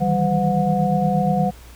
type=tone cluster; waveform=sine; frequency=154.1 / 162.6 / 193.9 / 505 / 726 Hz; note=D#3 / E3 / G3 / B4 / F#5; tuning=-16 / -23 / -19 / +39 / -33 cents; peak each=-25 / -23 / -20 / -26 / -21 dBFS; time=0-1.51 s; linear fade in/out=20 ms; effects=added 60 Hz sine -41 dBFS peak until 1.75 s + pink hiss -47 dBFS RMS until 1.75 s